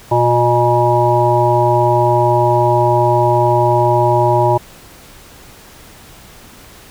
harmonic tone with a mistuned harmonic, 120 Hz, B2, 49 cents flat, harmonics 1 / 3 / 5 / 7 / 8, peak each -16 / -16 / -16 / -16 / -16 dBFS, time 0.11-4.58 s, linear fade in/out 10 ms, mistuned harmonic 5, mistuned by +29 cents, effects pink hiss -40 dBFS RMS until 6.9 s

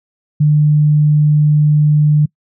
sine tone, 150 Hz, D3, 37 cents sharp, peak -7 dBFS, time 0.4-2.26 s, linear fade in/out 10 ms, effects noise-tail reverb RT60 0.1 s tail -25 dB re dry

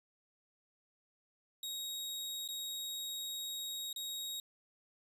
sawtooth tone with dropouts, 3778 Hz, A#7, 22 cents sharp, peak -36 dBFS, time 1.63-4.4 s, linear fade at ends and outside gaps 2 ms, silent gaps 2.478-2.487 / 3.929-3.961 s, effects resampled to 32000 Hz + 13-bit

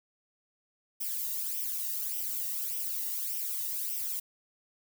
violet noise with flanger, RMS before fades -34 dBFS, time 1-4.2 s, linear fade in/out 10 ms, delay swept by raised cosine 0.35 to 1.08 ms, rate 1.7 Hz, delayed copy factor +0.7, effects none

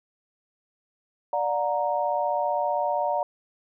sine chord, D augmented, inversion none, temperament equal with one note detuned, 587.3 / 722.7 / 932.3 Hz, D5 / F#5 / A#5, 0 / -41 / 0 cents, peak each -27 dBFS, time 1.33-3.23 s, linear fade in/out 2 ms, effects none

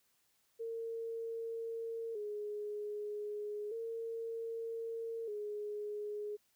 sine tone with vibrato, 436.6 Hz, A4, 13 cents flat, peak -38 dBFS, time 0.59-6.37 s, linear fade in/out 20 ms, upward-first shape square, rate 0.32 Hz, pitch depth 78 cents each way, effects white hiss -75 dBFS RMS until 6.55 s

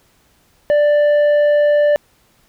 sine tone with tanh clipping, 589 Hz, D5, 5 cents sharp, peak -11 dBFS, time 0.7-1.96 s, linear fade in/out 0 ms, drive 6 dB, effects pink hiss -56 dBFS RMS until 2.48 s

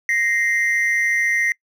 triangle ring-modulated tone, 1975.5 Hz, B6, in tune, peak -12 dBFS, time 0.09-1.52 s, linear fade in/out 0 ms, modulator 107 Hz, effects noise-tail reverb RT60 0.1 s tail -24 dB re dry

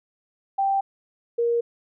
sine tone pair in turn, 784 / 470.1 Hz, G5 / A#4, 0 / +15 cents, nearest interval major sixth, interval 885 cents, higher first, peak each -19 dBFS, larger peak neither, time 0.58-0.81 / 1.38-1.61 s, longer neither, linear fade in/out 10 ms, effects none

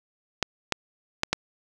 clicks, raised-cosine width 0.2 ms, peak -5 dBFS, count 4, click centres 0.427 / 0.723 / 1.234 / 1.33 s, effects none

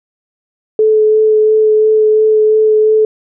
sine tone with vibrato, 432.2 Hz, A4, 31 cents flat, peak -6 dBFS, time 0.79-3.05 s, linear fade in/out 2 ms, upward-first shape sine, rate 2.9 Hz, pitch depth 11 cents each way, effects none

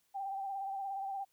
sine tone with vibrato, 784 Hz, G5, in tune, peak -36 dBFS, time 0.14-1.25 s, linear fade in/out 20 ms, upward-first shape sine, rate 17 Hz, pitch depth 37 cents each way, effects white hiss -75 dBFS RMS until 1.32 s

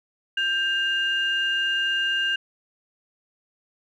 sine tone pair together, 1581 / 2817 Hz, G6 / F7, +14 / +14 cents, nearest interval minor seventh, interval 1000 cents, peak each -23 dBFS, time 0.37-2.36 s, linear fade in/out 5 ms, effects tanh soft clip ceiling -15 dBFS

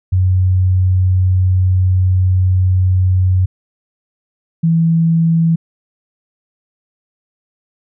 sine tone pair in turn, 92.5 / 164.82 Hz, F#2 / E3, 0 / 0 cents, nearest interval minor seventh, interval 1000 cents, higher second, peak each -9 dBFS, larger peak neither, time 0.12-3.46 / 4.63-5.56 s, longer first, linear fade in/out 10 ms, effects none

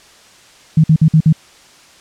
sine tone bursts, 157.8 Hz, D#3, 25 cents sharp, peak -5 dBFS, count 5, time 0.77-1.327 s, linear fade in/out 5 ms, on 69 ms, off 53 ms, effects white hiss -44 dBFS RMS until 2 s + low-pass 7000 Hz 12 dB/octave

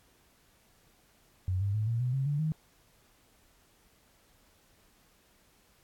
sine tone with pitch steps, 92.5 / 99.71 / 107.49 / 115.87 / 124.91 / 134.65 / 145.15 / 156.47 Hz, F#2 / G2 / A2 / A#2 / B2 / C#3 / D3 / D#3, 0 / +30 / -40 / -10 / +20 / -50 / -20 / +10 cents, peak -27 dBFS, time 1.48-2.52 s, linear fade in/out 0 ms, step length 130 ms, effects pink hiss -65 dBFS RMS until 5.83 s + AAC 64 kbps

